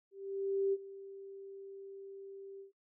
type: tone with ADSR envelope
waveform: sine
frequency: 392 Hz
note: G4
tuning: in tune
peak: -28 dBFS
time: 0.11-2.72 s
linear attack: 620 ms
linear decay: 39 ms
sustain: -18 dB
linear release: 120 ms
effects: noise-tail reverb RT60 0.2 s tail -25 dB re dry